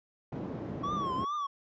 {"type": "band-pass noise", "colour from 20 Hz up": "white", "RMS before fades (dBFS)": -38, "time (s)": [0.32, 1.25], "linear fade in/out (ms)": 5, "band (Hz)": [110, 310], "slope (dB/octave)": 12}
{"type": "tone with vibrato", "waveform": "triangle", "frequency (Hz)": 1108.7, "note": "C#6", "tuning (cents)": 0, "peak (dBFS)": -29, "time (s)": [0.83, 1.47], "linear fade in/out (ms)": 10, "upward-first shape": "triangle", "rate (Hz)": 2.4, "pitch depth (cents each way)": 160}
{"effects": ["resampled to 16000 Hz"]}